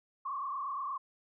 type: tone with frequency modulation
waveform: sine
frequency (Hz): 1108.7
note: C#6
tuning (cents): 0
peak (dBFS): -34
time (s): 0.25-0.98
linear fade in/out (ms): 10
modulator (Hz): 28.5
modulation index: 2.1
effects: none